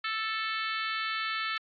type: harmonic tone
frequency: 440.1 Hz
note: A4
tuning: in tune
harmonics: 3 / 4 / 5 / 6 / 7 / 8 / 9 / 10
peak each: -34 / -36 / -38 / -40 / -41 / -42 / -43 / -44 dBFS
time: 0.04-1.58 s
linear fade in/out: 5 ms
effects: AAC 64 kbps